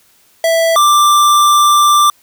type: tone pair in turn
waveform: square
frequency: 659.3 / 1180.2 Hz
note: E5 / D6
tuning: 0 / +8 cents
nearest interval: minor seventh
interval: 1008 cents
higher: second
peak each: -10 / -7 dBFS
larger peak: second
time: 0.44-0.76 / 0.76-2.1 s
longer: second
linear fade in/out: 2 ms
effects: white hiss -51 dBFS RMS until 2.22 s